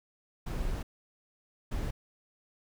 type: noise bursts at uneven times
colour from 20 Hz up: brown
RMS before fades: -33 dBFS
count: 2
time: 0.46-0.83 / 1.71-1.91 s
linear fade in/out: 10 ms
effects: none